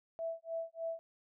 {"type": "tone with tremolo", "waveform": "sine", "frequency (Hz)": 659.3, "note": "E5", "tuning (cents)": 0, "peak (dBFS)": -34, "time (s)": [0.19, 0.99], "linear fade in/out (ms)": 0, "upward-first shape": "sine", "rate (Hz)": 3.3, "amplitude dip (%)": 100, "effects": []}